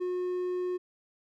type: tone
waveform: triangle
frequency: 361.7 Hz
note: F#4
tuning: 39 cents flat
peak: -27 dBFS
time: 0-0.78 s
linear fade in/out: 20 ms
effects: none